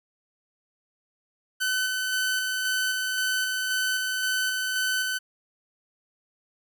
sawtooth tone with tremolo, 1515 Hz, F#6, 40 cents sharp, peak -20 dBFS, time 1.6-5.19 s, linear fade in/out 20 ms, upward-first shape square, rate 1.9 Hz, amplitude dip 25%, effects none

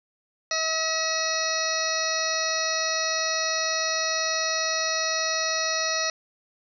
harmonic tone with a mistuned harmonic, 641 Hz, E5, 49 cents flat, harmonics 1 / 2 / 3 / 4 / 6 / 7 / 8 / 9, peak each -31 / -32 / -31 / -34 / -35 / -31 / -33 / -30 dBFS, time 0.51-6.1 s, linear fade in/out 2 ms, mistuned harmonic 7, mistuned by -63 cents, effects none

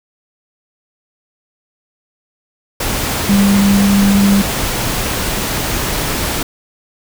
sine tone in noise, 199.5 Hz, G3, 31 cents sharp, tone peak -8 dBFS, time 3.29-4.42 s, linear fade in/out 5 ms, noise pink, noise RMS -18 dBFS, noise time 2.8-6.43 s, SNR +7 dB, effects none

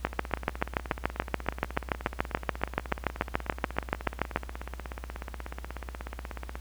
two click trains, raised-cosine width 0.5 ms, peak -9 / -21 dBFS, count 31 / 108, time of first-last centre 0.05-4.36 / 0.07-6.555 s, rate 6.96 / 16.5 Hz, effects added 60 Hz sine -39 dBFS peak until 6.6 s + pink hiss -54 dBFS RMS until 6.6 s

